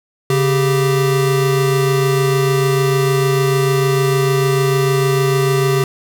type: tone pair together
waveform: square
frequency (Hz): 139.49 / 391.8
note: C#3 / G4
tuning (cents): +11 / -1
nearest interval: octave + tritone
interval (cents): 1788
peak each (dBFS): -16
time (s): 0.3-5.84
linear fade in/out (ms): 2
effects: none

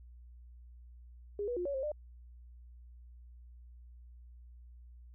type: tone with pitch steps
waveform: sine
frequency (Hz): 409.1 / 486 / 355.4 / 562 / 531 / 599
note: G#4 / B4 / F4 / C#5 / C5 / D5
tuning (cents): -26 / -28 / +30 / +24 / +25 / +34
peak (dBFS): -33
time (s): 1.39-1.918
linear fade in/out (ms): 2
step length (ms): 88
effects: added 60 Hz sine -51 dBFS peak until 5.14 s

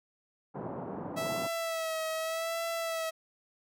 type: band-pass noise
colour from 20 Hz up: pink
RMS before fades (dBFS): -39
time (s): 0.54-1.48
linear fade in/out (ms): 20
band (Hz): 130 to 1000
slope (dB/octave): 24
type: tone with vibrato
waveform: sawtooth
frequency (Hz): 653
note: E5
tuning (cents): -17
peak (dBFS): -28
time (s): 1.16-3.11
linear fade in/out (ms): 20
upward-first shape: sine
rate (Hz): 0.83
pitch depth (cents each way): 39
effects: none

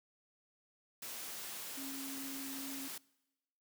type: tone in noise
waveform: sine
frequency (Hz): 272.1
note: C#4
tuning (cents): -32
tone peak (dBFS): -44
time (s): 1.77-2.88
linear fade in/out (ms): 5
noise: white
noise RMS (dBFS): -45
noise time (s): 1.02-2.98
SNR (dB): -2
effects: noise-tail reverb RT60 1.0 s tail -24 dB re dry + high-pass 150 Hz 12 dB/octave

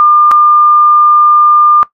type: tone with dropouts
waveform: sine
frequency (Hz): 1200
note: D6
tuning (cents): +37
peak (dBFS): -3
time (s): 0-1.83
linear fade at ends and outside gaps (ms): 0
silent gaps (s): 0.312-0.316
effects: noise-tail reverb RT60 0.1 s tail -17 dB re dry

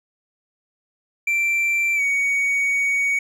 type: tone with pitch glide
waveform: triangle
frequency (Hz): 2349 to 2242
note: D7 to C#7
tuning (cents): 0 to +19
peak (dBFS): -16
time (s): 1.27-3.19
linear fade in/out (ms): 5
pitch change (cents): -81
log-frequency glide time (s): 1.95-2.02
effects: none

